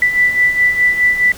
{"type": "beating tone pair", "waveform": "sine", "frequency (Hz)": [1975.5, 1980.3], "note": ["B6", "B6"], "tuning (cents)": [0, 4], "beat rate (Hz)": 4.8, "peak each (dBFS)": [-17, -11], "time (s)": [0.02, 1.32], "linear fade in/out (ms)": 2, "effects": ["pink hiss -34 dBFS RMS until 1.37 s"]}